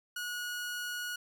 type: tone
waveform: sawtooth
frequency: 1454 Hz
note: F#6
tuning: 31 cents flat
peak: -32 dBFS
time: 0.16-1.16 s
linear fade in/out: 5 ms
effects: none